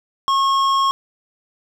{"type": "tone with hard clipping", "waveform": "triangle", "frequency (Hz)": 1088, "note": "C#6", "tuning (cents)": -33, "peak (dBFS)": -16, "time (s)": [0.28, 0.91], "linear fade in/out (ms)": 0, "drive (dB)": 14, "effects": []}